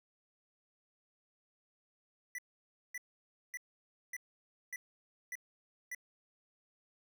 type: tone bursts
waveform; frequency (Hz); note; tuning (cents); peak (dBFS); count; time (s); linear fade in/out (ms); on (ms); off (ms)
square; 1975.5; B6; 0; -40; 7; 2.35-5.948; 2; 34; 560
effects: none